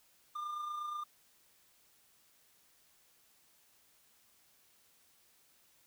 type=tone with amplitude modulation; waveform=triangle; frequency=1202 Hz; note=D6; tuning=40 cents sharp; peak=-34 dBFS; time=0.35-1.04 s; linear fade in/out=10 ms; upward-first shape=sine; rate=28.3 Hz; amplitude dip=40%; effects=white hiss -68 dBFS RMS until 5.86 s